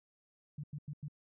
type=tone bursts; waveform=sine; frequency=146.83 Hz; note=D3; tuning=in tune; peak=-39 dBFS; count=4; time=0.58-1.083 s; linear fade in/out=5 ms; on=56 ms; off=93 ms; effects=none